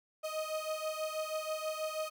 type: beating tone pair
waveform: 35% pulse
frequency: 622.3 / 628.5 Hz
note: D#5 / D#5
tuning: 0 / +17 cents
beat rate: 6.2 Hz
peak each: -36 / -37 dBFS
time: 0.23-2.1 s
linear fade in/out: 20 ms
effects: none